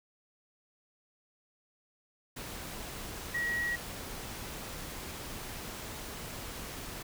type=tone in noise; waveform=sine; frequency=1910 Hz; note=A#6; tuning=42 cents sharp; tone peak=-30 dBFS; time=3.34-3.76 s; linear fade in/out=10 ms; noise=pink; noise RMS=-42 dBFS; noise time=2.36-7.03 s; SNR=+9 dB; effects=none